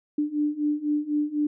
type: beating tone pair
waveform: sine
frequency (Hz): 294.8 / 298.8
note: D4 / D4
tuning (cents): +7 / +30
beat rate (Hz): 4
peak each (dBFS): -27 / -25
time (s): 0.18-1.47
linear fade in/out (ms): 5
effects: none